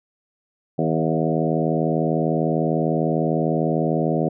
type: harmonic tone with a mistuned harmonic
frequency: 80 Hz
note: D#2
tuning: 49 cents sharp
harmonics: 2 / 3 / 4 / 5 / 6 / 7 / 8 / 9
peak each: -23 / -25 / -26 / -27 / -28 / -28 / -29 / -30 dBFS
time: 0.78-4.29 s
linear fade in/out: 10 ms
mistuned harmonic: 8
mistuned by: +18 cents
effects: none